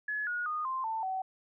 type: tone with pitch steps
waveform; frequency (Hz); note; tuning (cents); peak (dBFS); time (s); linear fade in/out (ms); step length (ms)
sine; 1700 / 1446.1 / 1230.2 / 1046.5 / 890.2 / 757.3; G#6 / F#6 / D#6 / C6 / A5 / F#5; +40 / -40 / -20 / 0 / +20 / +40; -31; 0.08-1.22; 5; 190
effects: none